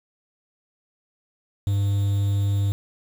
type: tone with quantisation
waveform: triangle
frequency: 100.2 Hz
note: G2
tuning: 38 cents sharp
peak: -17 dBFS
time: 1.67-2.72 s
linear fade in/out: 0 ms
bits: 7
effects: none